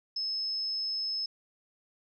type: tone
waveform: sine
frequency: 5200 Hz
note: E8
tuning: 24 cents flat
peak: -30 dBFS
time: 0.16-1.26 s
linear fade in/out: 5 ms
effects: none